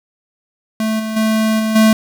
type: tone with level steps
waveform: square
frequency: 219.2 Hz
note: A3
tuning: 6 cents flat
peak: -16 / -20 / -13 / -16 / -8 dBFS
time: 0.8-1.93 s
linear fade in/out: 2 ms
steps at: 0.99 / 1.16 / 1.59 / 1.75 s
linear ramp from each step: 10 ms
effects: 7-bit